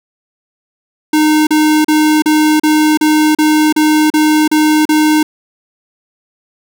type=tone bursts; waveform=square; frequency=307 Hz; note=D#4; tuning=23 cents flat; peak=-8 dBFS; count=11; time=1.13-5.23 s; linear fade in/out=5 ms; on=340 ms; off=36 ms; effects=none